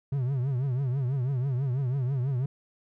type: tone with vibrato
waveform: triangle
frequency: 131 Hz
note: C3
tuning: 2 cents sharp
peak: -23 dBFS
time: 0.12-2.46 s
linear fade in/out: 5 ms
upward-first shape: triangle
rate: 6.1 Hz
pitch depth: 170 cents each way
effects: none